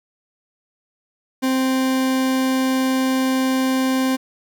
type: tone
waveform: 40% pulse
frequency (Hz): 261.6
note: C4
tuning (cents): 0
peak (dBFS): -16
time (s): 1.42-4.17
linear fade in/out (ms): 20
effects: 8-bit